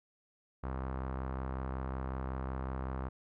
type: tone with low-pass filter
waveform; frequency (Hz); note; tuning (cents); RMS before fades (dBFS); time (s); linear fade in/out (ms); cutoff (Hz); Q
sawtooth; 65.41; C2; 0; -38; 0.63-3.09; 10; 1200; 2
effects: none